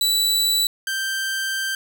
sawtooth tone pair in turn, 3951 / 1568 Hz, B7 / G6, 0 / 0 cents, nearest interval octave + major third, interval 1600 cents, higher first, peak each -14 / -19 dBFS, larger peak first, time 0.01-0.67 / 0.87-1.75 s, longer second, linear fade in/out 2 ms, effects 9-bit

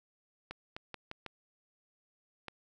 clicks, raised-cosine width 0.3 ms, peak -25 dBFS, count 6, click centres 0.51 / 0.765 / 0.943 / 1.114 / 1.263 / 2.483 s, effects none

